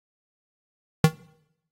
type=tone with exponential decay; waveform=square; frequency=157.6 Hz; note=D#3; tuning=23 cents sharp; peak=-9 dBFS; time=1.04-1.14 s; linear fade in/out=2 ms; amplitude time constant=20 ms; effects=noise-tail reverb RT60 0.8 s tail -22 dB re dry + AAC 48 kbps